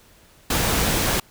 pink noise, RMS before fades -21 dBFS, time 0.5-1.2 s, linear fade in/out 5 ms, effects pink hiss -53 dBFS RMS until 1.3 s

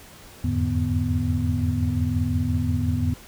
sine tone cluster, 84.5 / 90.2 / 105.3 / 147 / 247.1 Hz, E2 / F#2 / G#2 / D3 / B3, +43 / -44 / +24 / +2 / +1 cents, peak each -25 / -31 / -26 / -29 / -26 dBFS, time 0.44-3.14 s, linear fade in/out 5 ms, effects pink hiss -46 dBFS RMS until 3.27 s

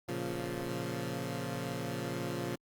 15% pulse chord, Bb minor, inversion none, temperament equal, 116.54 / 138.59 / 174.61 Hz, Bb2 / Db3 / F3, 0 / 0 / 0 cents, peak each -33 dBFS, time 0.08-2.56 s, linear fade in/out 10 ms, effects Opus 48 kbps

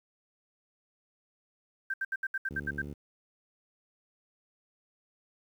sine tone bursts, 1568 Hz, G6, in tune, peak -29 dBFS, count 9, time 1.9-2.819 s, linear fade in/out 5 ms, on 39 ms, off 71 ms
click train, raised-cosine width 3 ms, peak -29 dBFS, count 31, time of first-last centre 2.51-2.926 s, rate 72.1 Hz
effects high-pass 60 Hz 12 dB/octave + 10-bit

